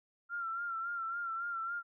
sine tone with vibrato, 1371 Hz, F6, 32 cents flat, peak -35 dBFS, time 0.29-1.83 s, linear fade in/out 50 ms, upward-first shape sine, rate 3.6 Hz, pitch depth 52 cents each way, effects none

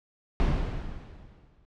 brown noise with exponential decay, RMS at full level -22 dBFS, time 0.4-1.65 s, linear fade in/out 0 ms, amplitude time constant 270 ms, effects low-pass 4000 Hz 12 dB/octave

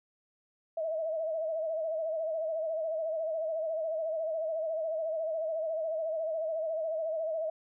sine tone with vibrato, 640 Hz, D#5, 49 cents sharp, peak -30 dBFS, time 0.77-7.5 s, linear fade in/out 5 ms, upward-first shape sine, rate 14 Hz, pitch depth 64 cents each way, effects none

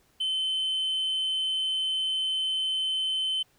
sine tone, 3066 Hz, G7, 39 cents flat, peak -23 dBFS, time 0.2-3.43 s, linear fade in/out 10 ms, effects tanh soft clip ceiling -24 dBFS + pink hiss -65 dBFS RMS until 3.58 s

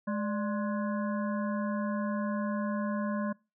harmonic tone with a mistuned harmonic, 210 Hz, G#3, 19 cents sharp, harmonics 1 / 3 / 5 / 7 / 8, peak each -30 / -37 / -39 / -45 / -45 dBFS, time 0.07-3.33 s, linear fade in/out 10 ms, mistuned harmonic 3, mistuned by -110 cents, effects noise-tail reverb RT60 0.3 s tail -25 dB re dry

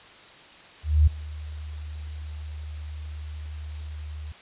sine tone with ADSR envelope, 75.9 Hz, D#2, 42 cents flat, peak -12 dBFS, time 0.83-4.32 s, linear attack 240 ms, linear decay 9 ms, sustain -21 dB, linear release 3 ms, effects white hiss -48 dBFS RMS until 4.41 s + resampled to 8000 Hz

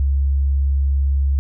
sine tone, 68.9 Hz, C#2, 10 cents flat, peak -14 dBFS, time 0-1.39 s, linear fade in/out 0 ms, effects none

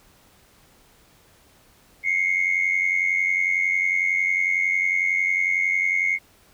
sine tone pair together, 2109 / 2200 Hz, C7 / C#7, +13 / -14 cents, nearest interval minor second, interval 73 cents, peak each -21 dBFS, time 2.03-6.19 s, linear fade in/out 50 ms, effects tanh soft clip ceiling -13 dBFS + pink hiss -56 dBFS RMS until 6.53 s

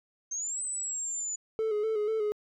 sine exponential two-way sweep, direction up then down, 6272 to 8130 to 6920 Hz, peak -31 dBFS, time 0.31-1.36 s, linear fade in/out 10 ms, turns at 0.63 s
triangle tone with vibrato, 430.5 Hz, A4, 38 cents flat, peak -24 dBFS, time 1.59-2.32 s, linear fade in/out 0 ms, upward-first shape square, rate 4.1 Hz, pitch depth 44 cents each way
effects tanh soft clip ceiling -20 dBFS

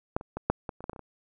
clicks, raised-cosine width 1 ms, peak -12 / -27 / -19 / -8 / -19 / -29 / -23 / -18 / -28 / -29 / -28 dBFS, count 11, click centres 0.165 / 0.211 / 0.37 / 0.5 / 0.692 / 0.806 / 0.841 / 0.896 / 0.932 / 0.962 / 0.993 s, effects none

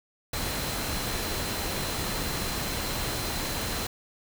sine tone in noise, 4090 Hz, C8, 40 cents flat, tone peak -40 dBFS, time 0.33-3.87 s, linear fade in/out 5 ms, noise pink, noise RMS -31 dBFS, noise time 0.33-3.87 s, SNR -12 dB, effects none

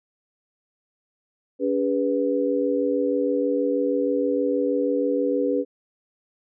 sine tone cluster, 283.2 / 406.5 / 492.8 Hz, C#4 / G#4 / B4, +37 / -37 / -4 cents, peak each -24 / -26 / -23 dBFS, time 1.59-5.65 s, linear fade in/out 50 ms, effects none

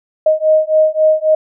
sine beating tone pair, 622.3 / 626 Hz, D#5 / D#5, 0 / +10 cents, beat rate 3.7 Hz, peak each -12 dBFS, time 0.26-1.35 s, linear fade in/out 5 ms, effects none

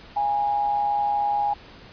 sine tone with amplitude modulation, 822 Hz, G#5, 18 cents flat, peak -18 dBFS, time 0.16-1.54 s, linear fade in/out 10 ms, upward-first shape sine, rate 133 Hz, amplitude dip 45%, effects pink hiss -46 dBFS RMS until 1.92 s + resampled to 11025 Hz

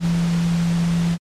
sine tone in noise, 170 Hz, F3, 46 cents flat, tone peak -16 dBFS, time 0-1.18 s, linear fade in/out 50 ms, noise pink, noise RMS -31 dBFS, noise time 0-1.18 s, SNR +12 dB, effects low-pass 7000 Hz 12 dB/octave + MP3 64 kbps

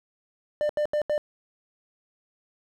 triangle tone bursts, 597 Hz, D5, 28 cents sharp, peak -20 dBFS, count 4, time 0.61-1.179 s, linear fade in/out 0 ms, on 83 ms, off 79 ms, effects none

